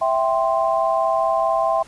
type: chord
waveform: sine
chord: C major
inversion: first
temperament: equal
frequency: 659.3 / 784 / 1046.5 Hz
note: E5 / G5 / C6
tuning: 0 / 0 / 0 cents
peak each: -19 / -22 / -22 dBFS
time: 0.01-1.83 s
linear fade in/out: 10 ms
effects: pink hiss -47 dBFS RMS until 1.87 s + resampled to 24000 Hz